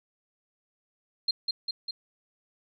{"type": "tone with echo", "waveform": "sine", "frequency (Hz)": 4186, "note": "C8", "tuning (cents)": 0, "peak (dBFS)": -22, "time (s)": [1.28, 1.31], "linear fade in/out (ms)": 5, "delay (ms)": 200, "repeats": 3, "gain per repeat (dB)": -3, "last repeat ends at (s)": 1.91, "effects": []}